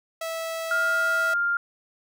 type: tone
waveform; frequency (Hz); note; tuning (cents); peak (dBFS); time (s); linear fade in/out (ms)
sawtooth; 654; E5; -14; -25; 0.21-1.34; 5
type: tone with pitch glide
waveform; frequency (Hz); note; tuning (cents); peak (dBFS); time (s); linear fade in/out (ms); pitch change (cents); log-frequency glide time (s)
sine; 1408 to 1399.1; F6 to F6; +14 to +3; -21; 0.71-1.57; 2; -11; 1.05-1.45
effects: none